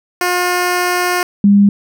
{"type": "tone pair in turn", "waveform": ["10% pulse", "sine"], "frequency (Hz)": [357.6, 201.7], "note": ["F4", "G3"], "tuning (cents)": [41, 50], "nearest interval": "minor seventh", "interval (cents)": 991, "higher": "first", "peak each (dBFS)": -5, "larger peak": "neither", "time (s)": [[0.21, 1.23], [1.44, 1.69]], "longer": "first", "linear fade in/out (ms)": 2, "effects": []}